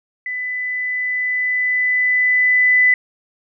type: tone with level ramp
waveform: sine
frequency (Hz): 1999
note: B6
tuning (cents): +20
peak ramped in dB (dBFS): -22 to -9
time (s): 0.26-2.94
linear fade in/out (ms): 2
effects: none